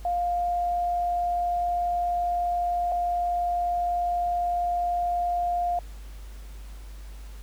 sine tone pair in turn, 703 / 703 Hz, F5 / F5, +11 / +11 cents, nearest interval unison, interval 0 cents, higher neither, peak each -23 dBFS, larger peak neither, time 0.05-2.92 / 2.92-5.79 s, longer neither, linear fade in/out 2 ms, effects added 50 Hz sine -38 dBFS peak until 7.42 s + pink hiss -53 dBFS RMS until 7.42 s

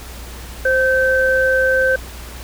sine tone pair together, 523.3 / 1547.4 Hz, C5 / G6, 0 / -23 cents, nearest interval octave + perfect fifth, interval 1877 cents, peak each -15 dBFS, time 0.65-1.96 s, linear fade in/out 5 ms, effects added 60 Hz sine -32 dBFS peak until 2.43 s + pink hiss -36 dBFS RMS until 2.43 s

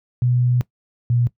sine tone pair in turn, 123.47 / 120.44 Hz, B2 / B2, 0 / -43 cents, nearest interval unison, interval 43 cents, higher first, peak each -14 dBFS, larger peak neither, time 0.22-0.61 / 1.1-1.27 s, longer first, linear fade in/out 0 ms, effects noise-tail reverb RT60 0.1 s tail -19 dB re dry + high-pass 60 Hz 12 dB/octave

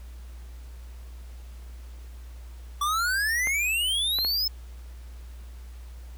square exponential sweep, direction up, 1145 to 5274 Hz, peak -24 dBFS, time 2.81-4.48 s, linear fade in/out 5 ms
clicks, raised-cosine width 0.5 ms, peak -20 dBFS, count 3, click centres 3.472 / 4.187 / 4.248 s
effects added 60 Hz sine -39 dBFS peak until 6.17 s + pink hiss -56 dBFS RMS until 6.17 s

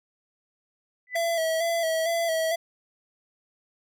sine tone with exponential growth, 1996 Hz, B6, 18 cents sharp, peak -22 dBFS, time 1.07-1.16 s, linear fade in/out 1 ms, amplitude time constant 19 ms
square tone with vibrato, 659.3 Hz, E5, in tune, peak -24 dBFS, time 1.15-2.56 s, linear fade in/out 10 ms, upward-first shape square, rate 2.2 Hz, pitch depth 36 cents each way
effects none

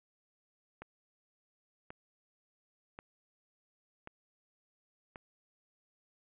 click train, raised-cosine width 0.5 ms, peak -30 dBFS, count 5, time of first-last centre 0.82-5.158 s, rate 0.922 Hz, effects resampled to 8000 Hz + 12-bit

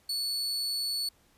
40% pulse tone, 4435 Hz, C#8, in tune, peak -28 dBFS, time 0.09-1.09 s, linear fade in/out 5 ms, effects pink hiss -65 dBFS RMS until 1.37 s + resampled to 32000 Hz

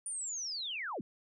sine linear sweep, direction down, 9450 to 146.83 Hz, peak -36 dBFS, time 0.06-1.01 s, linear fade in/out 2 ms, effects none

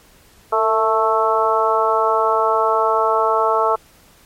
harmonic tone with a mistuned harmonic, 220 Hz, A3, in tune, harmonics 2 / 3 / 4 / 5 / 6, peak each -20 / -20 / -20 / -20 / -20 dBFS, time 0.52-3.76 s, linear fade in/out 10 ms, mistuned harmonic 2, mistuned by +30 cents, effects pink hiss -50 dBFS RMS until 4.25 s + MP3 64 kbps

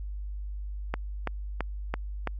click train, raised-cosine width 0.5 ms, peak -14 dBFS, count 5, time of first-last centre 0.94-2.273 s, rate 3 Hz, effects added 50 Hz sine -33 dBFS peak until 2.39 s

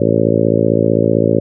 harmonic tone, 55.6 Hz, A1, 19 cents sharp, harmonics 2 / 3 / 4 / 5 / 6 / 7 / 8 / 9 / 10, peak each -19 / -19 / -19 / -19 / -19 / -19 / -19 / -19 / -19 dBFS, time 0-1.4 s, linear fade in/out 5 ms, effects none

